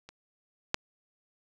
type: clicks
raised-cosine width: 0.2 ms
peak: -29 / -8 dBFS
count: 2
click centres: 0.09 / 0.744 s
effects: none